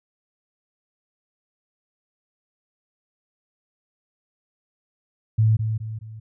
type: tone with echo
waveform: sine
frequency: 110 Hz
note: A2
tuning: in tune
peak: -14 dBFS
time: 5.38-5.57 s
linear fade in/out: 10 ms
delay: 210 ms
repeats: 3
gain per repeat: -7 dB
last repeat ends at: 6.2 s
effects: none